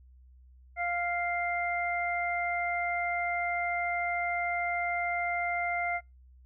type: harmonic tone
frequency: 698.5 Hz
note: F5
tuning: in tune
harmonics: 1 / 2 / 3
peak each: -31 / -38 / -32 dBFS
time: 0.76-6.01 s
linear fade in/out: 50 ms
effects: noise-tail reverb RT60 0.2 s tail -25 dB re dry + added 63 Hz sine -53 dBFS peak until 6.45 s